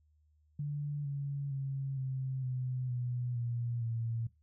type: tone with pitch steps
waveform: sine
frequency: 145.6 / 140.8 / 136.16 / 131.68 / 127.34 / 123.14 / 119.09 / 115.16 Hz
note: D3 / C#3 / C#3 / C3 / C3 / B2 / A#2 / A#2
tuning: -15 / +27 / -31 / +11 / -47 / -5 / +37 / -21 cents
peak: -33 dBFS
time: 0.59-4.27 s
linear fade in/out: 5 ms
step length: 460 ms
effects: noise-tail reverb RT60 0.2 s tail -18 dB re dry + added 76 Hz sine -66 dBFS peak until 4.42 s